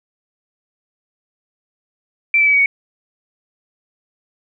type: tone with pitch steps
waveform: sine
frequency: 2342 / 2314 / 2286 / 2258 / 2231 Hz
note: D7 / D7 / D7 / C#7 / C#7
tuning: -5 / -26 / -47 / +31 / +11 cents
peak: -10 dBFS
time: 2.34-2.66 s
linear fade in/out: 2 ms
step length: 64 ms
effects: none